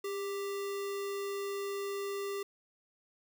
sine tone with sample-and-hold, 400 Hz, G4, 35 cents sharp, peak -34 dBFS, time 0.04-2.43 s, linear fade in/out 5 ms, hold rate 1575 Hz, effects none

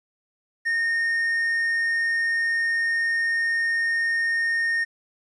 triangle tone, 1839 Hz, A#6, 24 cents flat, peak -19 dBFS, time 0.65-4.85 s, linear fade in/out 20 ms, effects resampled to 24000 Hz + 10-bit

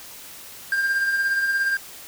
triangle tone with tremolo, 1595 Hz, G6, 30 cents sharp, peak -16 dBFS, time 0.72-1.77 s, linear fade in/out 2 ms, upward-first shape sine, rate 17 Hz, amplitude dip 40%, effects white hiss -41 dBFS RMS until 2.07 s

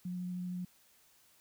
sine tone with vibrato, 180 Hz, F#3, 47 cents flat, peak -36 dBFS, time 0.05-0.65 s, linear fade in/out 5 ms, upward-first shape sine, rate 13 Hz, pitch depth 9 cents each way, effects white hiss -66 dBFS RMS until 1.4 s

